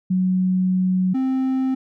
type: tone pair in turn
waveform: sine / triangle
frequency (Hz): 185 / 262.2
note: F#3 / C4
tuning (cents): 0 / +4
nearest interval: tritone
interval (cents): 604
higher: second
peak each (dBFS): -16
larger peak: neither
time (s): 0.1-1.14 / 1.14-1.75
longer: first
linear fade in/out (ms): 10
effects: none